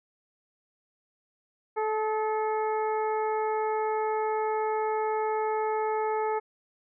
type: harmonic tone with a mistuned harmonic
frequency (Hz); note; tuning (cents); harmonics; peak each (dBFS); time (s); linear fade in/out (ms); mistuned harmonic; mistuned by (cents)
434; A4; -24; 1 / 2 / 3 / 4 / 5; -28 / -29 / -37 / -44 / -43; 1.76-6.4; 20; 3; -25
effects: none